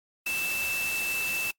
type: tone in noise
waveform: sine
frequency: 2649 Hz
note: E7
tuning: 8 cents sharp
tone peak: -28 dBFS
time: 0.26-1.51 s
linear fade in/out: 5 ms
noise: white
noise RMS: -35 dBFS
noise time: 0.26-1.51 s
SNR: +4 dB
effects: noise-tail reverb RT60 0.1 s tail -24 dB re dry + AAC 64 kbps